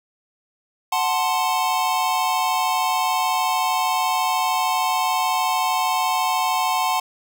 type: chord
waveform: square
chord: F# diminished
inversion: none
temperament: equal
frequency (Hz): 740 / 880 / 1046.5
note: F#5 / A5 / C6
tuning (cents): 0 / 0 / 0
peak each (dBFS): -24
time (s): 0.92-7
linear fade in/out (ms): 5
effects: none